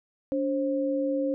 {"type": "tone pair together", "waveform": "sine", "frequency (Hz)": [286.7, 532], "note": ["D4", "C5"], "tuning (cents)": [-42, 29], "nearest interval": "major seventh", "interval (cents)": 1071, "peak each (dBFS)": -27, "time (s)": [0.32, 1.34], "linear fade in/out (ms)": 0, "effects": []}